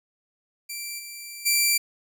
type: tone with level steps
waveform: 10% pulse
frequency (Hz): 2349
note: D7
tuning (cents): 0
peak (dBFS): -23 / -28 / -10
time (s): 0.69-1.78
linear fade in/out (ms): 10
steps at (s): 0.98 / 1.45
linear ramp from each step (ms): 20
effects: none